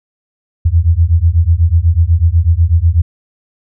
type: beating tone pair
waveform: sine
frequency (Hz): 79.9 / 88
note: D#2 / F2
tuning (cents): +47 / +14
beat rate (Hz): 8.1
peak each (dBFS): -10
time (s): 0.65-3.02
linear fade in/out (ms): 10
effects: none